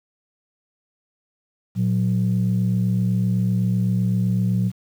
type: tone pair together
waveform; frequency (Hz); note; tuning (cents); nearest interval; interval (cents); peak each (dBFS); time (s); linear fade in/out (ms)
sine; 115.53 / 183.4; A#2 / F#3; -15 / -15; minor sixth; 800; -19; 1.75-4.72; 50
effects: tanh soft clip ceiling -12 dBFS + 8-bit